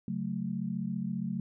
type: chord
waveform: sine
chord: F# minor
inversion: second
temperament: equal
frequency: 138.59 / 185 / 220 Hz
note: C#3 / F#3 / A3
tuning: 0 / 0 / 0 cents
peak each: -39 / -34 / -35 dBFS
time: 0.08-1.4 s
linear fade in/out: 2 ms
effects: none